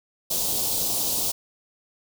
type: band-stop noise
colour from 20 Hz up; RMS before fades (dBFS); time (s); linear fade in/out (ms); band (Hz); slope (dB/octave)
white; -25; 0.3-1.32; 10; 880 to 3500; 24
effects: none